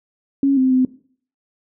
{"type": "tone with pitch steps", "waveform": "sine", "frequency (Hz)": [275.8, 260.2, 256.7], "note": ["C#4", "C4", "C4"], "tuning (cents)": [-9, -9, -33], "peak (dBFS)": -12, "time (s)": [0.43, 0.85], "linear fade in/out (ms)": 2, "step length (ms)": 140, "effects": ["noise-tail reverb RT60 0.5 s tail -18 dB re dry"]}